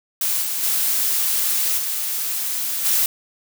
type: noise with level steps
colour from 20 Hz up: blue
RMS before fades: -21 / -24 / -20 / -24 / -18 dBFS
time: 0.21-3.06 s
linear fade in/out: 2 ms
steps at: 0.41 / 0.62 / 1.77 / 2.84 s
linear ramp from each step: 20 ms
effects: none